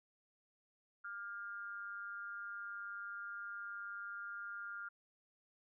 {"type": "tone with amplitude modulation", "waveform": "sine", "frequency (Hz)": 1400, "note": "F6", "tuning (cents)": 4, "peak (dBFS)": -40, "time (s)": [1.04, 4.89], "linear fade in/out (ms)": 10, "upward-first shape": "sine", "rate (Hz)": 199, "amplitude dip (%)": 70, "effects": []}